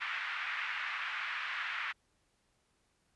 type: band-pass noise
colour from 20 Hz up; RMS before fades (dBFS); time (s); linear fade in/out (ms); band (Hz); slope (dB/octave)
white; -38; 0-1.93; 20; 1200 to 2400; 24
effects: pink hiss -75 dBFS RMS until 3.15 s + resampled to 24000 Hz